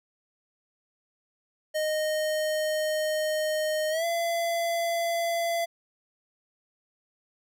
square tone with pitch glide, 618 to 677.8 Hz, D#5 to E5, -12 to +48 cents, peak -26 dBFS, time 1.74-5.66 s, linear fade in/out 20 ms, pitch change +160 cents, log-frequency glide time 3.9-4.05 s, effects none

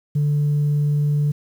sine tone, 146.83 Hz, D3, in tune, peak -14 dBFS, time 0.15-1.32 s, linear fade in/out 10 ms, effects tanh soft clip ceiling -14 dBFS + 8-bit

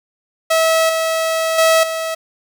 sawtooth tone with level steps, 648 Hz, E5, 30 cents flat, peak -8 / -12 / -6 / -16 dBFS, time 0.5-2.15 s, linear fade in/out 10 ms, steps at 0.89 / 1.58 / 1.83 s, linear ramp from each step 5 ms, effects none

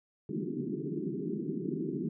white band-pass noise, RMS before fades -35 dBFS, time 0.29-2.09 s, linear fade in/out 5 ms, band 140 to 400 Hz, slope 96 dB/octave, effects none

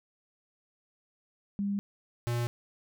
sine / square tone pair in turn, 200.8 / 119.4 Hz, G3 / A#2, +42 / +42 cents, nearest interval major sixth, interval 900 cents, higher first, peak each -28 / -29 dBFS, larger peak first, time 1.59-1.79 / 2.27-2.47 s, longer neither, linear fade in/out 0 ms, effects none

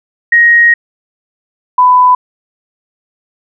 sine tone pair in turn, 1879 / 998.8 Hz, A#6 / B5, +13 / +19 cents, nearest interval major seventh, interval 1094 cents, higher first, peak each -3 dBFS, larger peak neither, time 0.32-0.74 / 1.78-2.15 s, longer first, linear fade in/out 5 ms, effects none

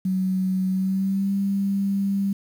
sine tone with pitch glide, 187.3 to 197.52 Hz, F#3 to G3, +21 to +13 cents, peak -20 dBFS, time 0.05-2.33 s, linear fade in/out 5 ms, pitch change +92 cents, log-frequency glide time 0.7-1.32 s, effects 8-bit

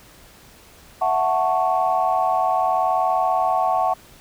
sine chord, F# minor seventh, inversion third, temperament equal, 659.3 / 740 / 880 / 1108.7 Hz, E5 / F#5 / A5 / C#6, 0 / 0 / 0 / 0 cents, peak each -24 / -19 / -24 / -24 dBFS, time 1.01-3.94 s, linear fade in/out 10 ms, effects tanh soft clip ceiling -7 dBFS + pink hiss -48 dBFS RMS until 4.2 s

